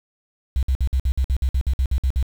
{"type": "tone bursts", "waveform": "sine", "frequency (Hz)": 65.41, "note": "C2", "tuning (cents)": 0, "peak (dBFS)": -16, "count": 14, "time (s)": [0.56, 2.227], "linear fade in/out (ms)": 0, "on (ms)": 68, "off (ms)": 55, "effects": ["7-bit"]}